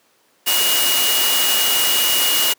sine tone in noise, 2885 Hz, F#7, 44 cents flat, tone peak -19 dBFS, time 0.46-2.54 s, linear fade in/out 20 ms, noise white, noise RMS -18 dBFS, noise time 0.46-2.54 s, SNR -4 dB, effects pink hiss -58 dBFS RMS until 2.58 s + high-pass 300 Hz 12 dB/octave

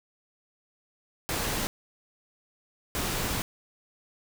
pink noise bursts at uneven times, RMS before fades -30 dBFS, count 2, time 1.29-1.67 / 2.95-3.42 s, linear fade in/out 0 ms, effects none

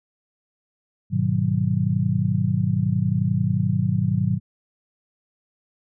sine chord, G# minor seventh, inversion none, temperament just, 103.83 / 124.59 / 155.74 / 186.89 Hz, G#2 / B2 / D#3 / F#3, 0 / +16 / +2 / +18 cents, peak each -24 dBFS, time 1.1-4.4 s, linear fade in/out 50 ms, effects none

